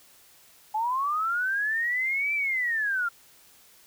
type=linear two-way sweep; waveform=sine; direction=up then down; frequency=841 to 2349 to 1365 Hz; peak=-24 dBFS; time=0.74-3.09 s; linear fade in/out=10 ms; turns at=2.34 s; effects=white hiss -56 dBFS RMS until 3.86 s